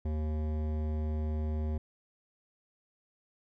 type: tone with hard clipping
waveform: sine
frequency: 77 Hz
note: D#2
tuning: 17 cents flat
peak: -32 dBFS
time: 0.05-1.78 s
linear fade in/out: 5 ms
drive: 15 dB
effects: none